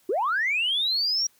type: linear sweep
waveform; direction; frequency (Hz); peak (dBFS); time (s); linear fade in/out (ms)
sine; up; 329.6 to 5720; -21; 0.09-1.27; 5
effects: tanh soft clip ceiling -17 dBFS + white hiss -62 dBFS RMS until 1.39 s